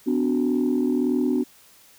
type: chord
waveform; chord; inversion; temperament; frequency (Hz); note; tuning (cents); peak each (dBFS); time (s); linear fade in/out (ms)
sine; B minor; none; equal with one note detuned; 252.1 / 293.7 / 370; B3 / D4 / F#4; +36 / 0 / 0; -21 / -23 / -25; 0.06-1.44; 20
effects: tanh soft clip ceiling -13 dBFS + white hiss -53 dBFS RMS until 1.98 s